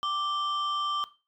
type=tone pair together; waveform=sine; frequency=1174.7 / 3128 Hz; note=D6 / G7; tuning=0 / -4 cents; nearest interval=octave + perfect fourth; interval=1696 cents; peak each=-26 / -30 dBFS; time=0.03-1.04 s; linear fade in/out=0 ms; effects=noise-tail reverb RT60 0.3 s tail -17 dB re dry + tanh soft clip ceiling -24 dBFS